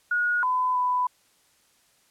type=tone with pitch steps; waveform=sine; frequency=1447 / 1008 / 996 Hz; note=F#6 / B5 / B5; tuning=-39 / +35 / +14 cents; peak=-21 dBFS; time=0.11-1.07 s; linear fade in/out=5 ms; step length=320 ms; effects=white hiss -63 dBFS RMS until 2.1 s + low-pass 11000 Hz 12 dB/octave